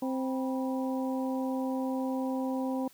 harmonic tone with a mistuned harmonic, 261.6 Hz, C4, in tune, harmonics 1 / 2 / 3 / 4, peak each -30 / -36 / -40 / -42 dBFS, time 0.02-2.88 s, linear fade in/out 5 ms, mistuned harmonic 4, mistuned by -120 cents, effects white hiss -59 dBFS RMS until 2.93 s

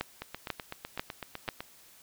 two click trains, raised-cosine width 0.3 ms, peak -21 / -15 dBFS, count 12 / 4, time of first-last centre 0.22-1.605 / 0.01-1.488 s, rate 7.94 / 2.03 Hz, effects white hiss -57 dBFS RMS until 2.02 s

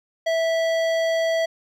sine tone with hard clipping, 656 Hz, E5, 9 cents flat, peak -21 dBFS, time 0.26-1.46 s, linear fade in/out 10 ms, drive 14 dB, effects none

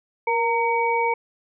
sine tone cluster, 470.8 / 920 / 2264 Hz, A#4 / A#5 / C#7, +17 / -23 / +36 cents, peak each -24 / -21 / -26 dBFS, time 0.27-1.14 s, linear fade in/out 5 ms, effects none

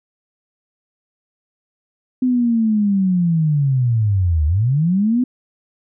sine linear two-way sweep, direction down then up, 256.7 to 72.9 to 256.7 Hz, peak -13 dBFS, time 2.22-5.24 s, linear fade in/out 5 ms, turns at 4.46 s, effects none

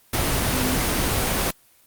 sine tone in noise, 254.9 Hz, C4, 45 cents flat, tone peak -24 dBFS, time 0.52-0.75 s, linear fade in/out 5 ms, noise pink, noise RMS -22 dBFS, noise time 0.13-1.51 s, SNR -5 dB, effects white hiss -56 dBFS RMS until 1.86 s + Opus 24 kbps

